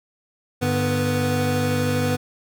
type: tone cluster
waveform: square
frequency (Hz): 101 / 148.8 / 248.4 / 492.5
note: G#2 / D3 / B3 / B4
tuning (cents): -48 / +23 / +10 / -5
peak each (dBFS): -26 / -27 / -25 / -26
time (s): 0.61-2.17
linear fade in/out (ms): 20
effects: none